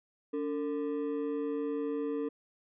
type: ring-modulated tone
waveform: triangle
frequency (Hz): 369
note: F#4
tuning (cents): -5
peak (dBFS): -26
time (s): 0.33-2.29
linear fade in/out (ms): 10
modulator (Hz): 82.5
effects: resampled to 8000 Hz